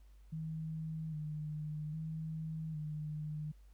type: tone with vibrato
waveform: sine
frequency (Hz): 155.56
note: D#3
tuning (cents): 0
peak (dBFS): -38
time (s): 0.32-3.52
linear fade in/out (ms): 10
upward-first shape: square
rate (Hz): 0.62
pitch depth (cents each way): 37
effects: added 50 Hz sine -56 dBFS peak until 3.73 s + pink hiss -75 dBFS RMS until 3.73 s